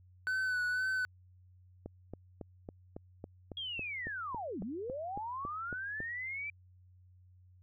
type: tone with vibrato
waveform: triangle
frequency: 1500 Hz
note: F#6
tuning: 23 cents sharp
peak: -29 dBFS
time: 0.27-1.05 s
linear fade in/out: 0 ms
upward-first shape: sine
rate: 2 Hz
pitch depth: 34 cents each way
type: click train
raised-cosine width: 2 ms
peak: -29 dBFS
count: 16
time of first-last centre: 1.86-6.004 s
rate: 3.62 Hz
type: linear two-way sweep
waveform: sine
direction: down then up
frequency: 3319 to 170.7 to 2353 Hz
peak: -37 dBFS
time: 3.57-6.5 s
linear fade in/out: 2 ms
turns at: 4.61 s
effects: added 91 Hz sine -58 dBFS peak until 7.62 s